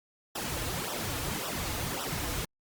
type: noise with flanger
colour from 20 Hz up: pink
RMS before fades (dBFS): -34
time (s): 0.35-2.45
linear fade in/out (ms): 5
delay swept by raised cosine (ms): 0.44 to 5.34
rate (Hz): 1.8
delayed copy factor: -0.95
effects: Opus 48 kbps